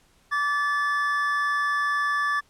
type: tone pair together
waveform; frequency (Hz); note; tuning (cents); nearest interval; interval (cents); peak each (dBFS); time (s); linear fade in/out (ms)
triangle; 1160 / 1738; D6 / A6; -22 / -22; perfect fifth; 700; -23; 0.31-2.41; 20
effects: pink hiss -61 dBFS RMS until 2.49 s + low-pass 11000 Hz 12 dB/octave